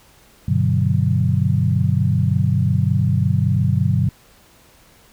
sine chord, G major seventh, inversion none, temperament equal, 98 / 123.47 / 146.83 / 185 Hz, G2 / B2 / D3 / F#3, 0 / 0 / 0 / 0 cents, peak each -19 / -19 / -20 / -22 dBFS, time 0.48-4.09 s, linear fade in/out 5 ms, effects pink hiss -51 dBFS RMS until 5.12 s

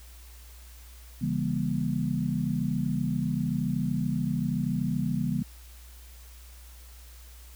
sine chord, C# diminished seventh, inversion none, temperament just, 138.59 / 166.31 / 199.57 / 239.5 Hz, C#3 / E3 / G3 / Bb3, 0 / +16 / +31 / +47 cents, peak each -31 dBFS, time 1.21-5.43 s, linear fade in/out 10 ms, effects added 60 Hz sine -46 dBFS peak until 7.55 s + white hiss -54 dBFS RMS until 7.55 s

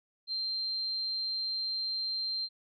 sine tone, 4155 Hz, C8, 13 cents flat, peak -31 dBFS, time 0.27-2.49 s, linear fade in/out 50 ms, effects none

